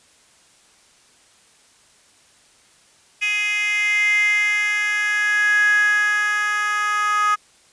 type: tone with high-pass filter sweep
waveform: 10% pulse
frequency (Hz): 417.5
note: G#4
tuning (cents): +9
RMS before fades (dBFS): -19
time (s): 3.21-7.36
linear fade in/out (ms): 20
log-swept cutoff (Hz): 2400 to 1300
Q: 9.8
effects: white hiss -54 dBFS RMS until 7.72 s + resampled to 22050 Hz